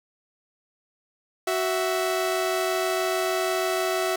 sawtooth tone pair together, 372.8 / 659.3 Hz, F#4 / E5, +13 / 0 cents, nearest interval minor seventh, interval 987 cents, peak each -22 dBFS, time 1.47-4.16 s, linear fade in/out 5 ms, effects none

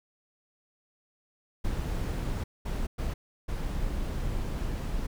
brown noise bursts at uneven times, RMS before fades -31 dBFS, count 4, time 1.64-2.44 / 2.65-2.87 / 2.98-3.14 / 3.48-5.07 s, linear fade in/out 10 ms, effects none

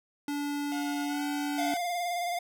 square tone, 288.6 Hz, D4, 30 cents flat, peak -31 dBFS, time 0.28-1.74 s, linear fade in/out 2 ms
sawtooth tone with pitch glide, 717 to 757 Hz, F5 to F#5, +45 to +39 cents, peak -34 dBFS, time 0.72-1.77 s, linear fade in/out 0 ms, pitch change +94 cents, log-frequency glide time 1.05-1.23 s
square tone with vibrato, 701 Hz, F5, 6 cents sharp, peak -30 dBFS, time 1.58-2.39 s, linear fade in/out 5 ms, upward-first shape sine, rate 19 Hz, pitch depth 35 cents each way
effects none

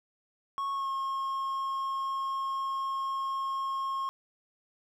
triangle tone with pitch glide, 1101 to 1079.6 Hz, C#6 to C#6, -12 to -46 cents, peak -28 dBFS, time 0.58-4.09 s, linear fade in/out 0 ms, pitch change -34 cents, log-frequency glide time 0.73-0.89 s, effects none

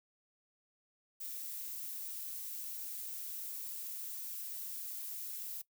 violet noise, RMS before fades -43 dBFS, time 1.2-5.62 s, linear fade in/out 10 ms, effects noise-tail reverb RT60 0.1 s tail -19 dB re dry

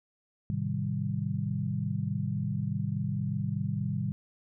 sine chord, A half-diminished seventh, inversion none, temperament equal with one note detuned, 107.36 / 130.81 / 155.56 / 196 Hz, A2 / C3 / Eb3 / G3, -42 / 0 / 0 / 0 cents, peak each -34 dBFS, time 0.5-4.12 s, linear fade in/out 0 ms, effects none

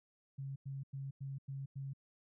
sine tone bursts, 136.6 Hz, C#3, 25 cents flat, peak -40 dBFS, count 6, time 0.38-1.935 s, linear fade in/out 10 ms, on 180 ms, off 95 ms, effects none

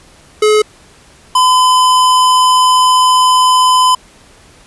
square tone pair in turn, 426.5 / 1014.4 Hz, G#4 / B5, +46 / +46 cents, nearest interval octave + minor third, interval 1500 cents, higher second, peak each -7 dBFS, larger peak neither, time 0.42-0.62 / 1.35-3.95 s, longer second, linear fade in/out 5 ms, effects pink hiss -43 dBFS RMS until 4.66 s + resampled to 24000 Hz

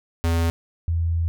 square / sine tone pair in turn, 83.5 / 83.5 Hz, E2 / E2, +23 / +23 cents, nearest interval unison, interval 0 cents, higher neither, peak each -19 dBFS, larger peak neither, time 0.24-0.5 / 0.88-1.28 s, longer second, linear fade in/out 0 ms, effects none

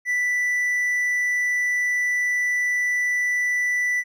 triangle tone, 1975.5 Hz, B6, in tune, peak -18 dBFS, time 0.05-4.04 s, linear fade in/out 50 ms, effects none

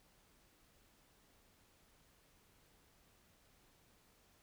silence, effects pink hiss -70 dBFS RMS until 4.42 s

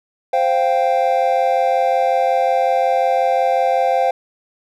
triangle chord, C suspended fourth, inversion none, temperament equal, 523.3 / 698.5 / 784 Hz, C5 / F5 / G5, 0 / 0 / 0 cents, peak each -16 dBFS, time 0.33-4.11 s, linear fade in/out 5 ms, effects none

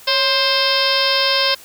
harmonic tone with a mistuned harmonic, 525 Hz, C5, 6 cents sharp, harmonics 1 / 2 / 3 / 4 / 5 / 6 / 7 / 8 / 9 / 10, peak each -22 / -23 / -24 / -26 / -24 / -23 / -23 / -24 / -24 / -21 dBFS, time 0.07-1.55 s, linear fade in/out 10 ms, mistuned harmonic 1, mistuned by +84 cents, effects white hiss -42 dBFS RMS until 1.64 s

